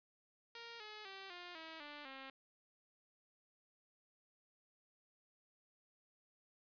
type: tone with pitch steps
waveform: 5% pulse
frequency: 466.2 / 425 / 387.5 / 353.3 / 322.1 / 293.7 / 267.8 Hz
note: A#4 / G#4 / G4 / F4 / E4 / D4 / C4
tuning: 0 / +40 / -20 / +20 / -40 / 0 / +40 cents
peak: -38 dBFS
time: 0.55-2.3 s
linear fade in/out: 2 ms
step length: 250 ms
effects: resampled to 11025 Hz + 12-bit